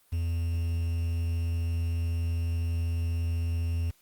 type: tone with quantisation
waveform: triangle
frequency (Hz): 84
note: E2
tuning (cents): +33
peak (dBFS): -24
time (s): 0.12-3.91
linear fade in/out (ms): 10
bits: 8
effects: white hiss -64 dBFS RMS until 4.01 s + Opus 32 kbps